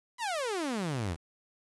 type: exponential sweep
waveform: sawtooth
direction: down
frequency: 1023 to 75.2 Hz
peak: -27 dBFS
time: 0.18-1.17 s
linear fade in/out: 50 ms
effects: resampled to 24000 Hz + 9-bit